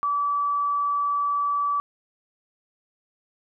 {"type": "tone", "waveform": "sine", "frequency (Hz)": 1152, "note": "D6", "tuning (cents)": -34, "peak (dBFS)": -21, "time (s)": [0.03, 1.8], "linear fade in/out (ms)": 0, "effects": []}